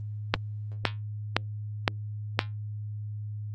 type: click train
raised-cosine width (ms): 0.3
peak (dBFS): -4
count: 5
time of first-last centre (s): 0.34-2.391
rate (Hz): 1.95
effects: added 105 Hz sine -33 dBFS peak until 3.54 s + Opus 24 kbps